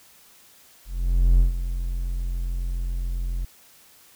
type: tone with ADSR envelope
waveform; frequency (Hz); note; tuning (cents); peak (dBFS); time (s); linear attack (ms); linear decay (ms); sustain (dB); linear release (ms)
triangle; 43.65; F1; 0; -10; 0.85-3.45; 540; 130; -12; 6
effects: white hiss -53 dBFS RMS until 4.15 s